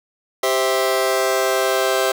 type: chord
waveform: sawtooth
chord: C major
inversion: second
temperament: just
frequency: 392.4 / 523.3 / 654.1 Hz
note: G4 / C5 / E5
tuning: +2 / 0 / -14 cents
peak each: -17 dBFS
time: 0.43-2.12 s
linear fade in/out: 5 ms
effects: none